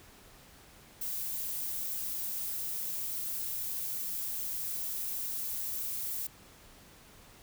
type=noise; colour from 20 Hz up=violet; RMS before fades=-36 dBFS; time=1.01-6.27 s; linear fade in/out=5 ms; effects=pink hiss -56 dBFS RMS until 7.42 s